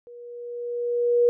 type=tone with level ramp; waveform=sine; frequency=480 Hz; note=B4; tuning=49 cents flat; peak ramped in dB=-41 to -14 dBFS; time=0.07-1.29 s; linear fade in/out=0 ms; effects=none